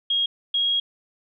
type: tone pair in turn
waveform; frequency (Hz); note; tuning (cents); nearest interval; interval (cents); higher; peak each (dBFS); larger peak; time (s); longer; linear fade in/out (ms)
sine; 3269 / 3286; G#7 / G#7; -28 / -19; unison; 9; second; -19; neither; 0.1-0.26 / 0.54-0.8; second; 5
effects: none